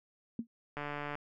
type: tone with exponential decay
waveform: sine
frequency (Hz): 230.9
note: A#3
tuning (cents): -16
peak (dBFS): -29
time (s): 0.39-0.47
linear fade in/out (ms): 2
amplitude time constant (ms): 16
type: click train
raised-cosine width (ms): 0.5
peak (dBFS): -24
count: 57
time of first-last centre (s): 0.77-1.154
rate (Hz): 146
effects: none